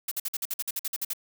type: noise bursts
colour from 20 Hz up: blue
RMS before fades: -30 dBFS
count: 13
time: 0.08-1.134 s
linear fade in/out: 5 ms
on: 34 ms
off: 51 ms
effects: none